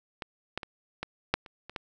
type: clicks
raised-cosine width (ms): 0.3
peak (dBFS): -19 / -15 / -22 / -17 / -7 / -30 / -26 / -18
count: 8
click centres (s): 0.222 / 0.576 / 0.632 / 1.03 / 1.34 / 1.462 / 1.696 / 1.762
effects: none